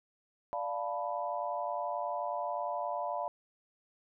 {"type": "chord", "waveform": "sine", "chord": "B half-diminished seventh", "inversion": "first", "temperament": "equal", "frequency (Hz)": [587.3, 698.5, 880, 987.8], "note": ["D5", "F5", "A5", "B5"], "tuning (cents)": [0, 0, 0, 0], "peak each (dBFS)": [-38, -37, -40, -38], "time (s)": [0.53, 3.28], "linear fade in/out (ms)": 0, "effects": []}